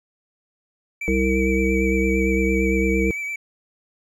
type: tone with vibrato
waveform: triangle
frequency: 2302 Hz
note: D7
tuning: 35 cents flat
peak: -24 dBFS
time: 1.01-3.36 s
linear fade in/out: 5 ms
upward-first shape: sine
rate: 8.8 Hz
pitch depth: 29 cents each way
type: harmonic tone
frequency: 65.41 Hz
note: C2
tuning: in tune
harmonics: 1 / 3 / 5 / 7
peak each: -23 / -23 / -23 / -23 dBFS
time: 1.08-3.11 s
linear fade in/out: 0 ms
effects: none